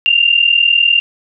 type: tone pair together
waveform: sine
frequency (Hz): 2770 / 2810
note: F7 / F7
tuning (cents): -15 / +10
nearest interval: unison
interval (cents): 25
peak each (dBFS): -11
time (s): 0.06-1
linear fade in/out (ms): 0
effects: none